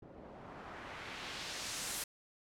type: noise with low-pass filter sweep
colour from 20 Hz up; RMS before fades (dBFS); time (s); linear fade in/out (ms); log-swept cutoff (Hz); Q
white; -45; 0.02-2.04; 5; 410 to 12000; 0.97
effects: none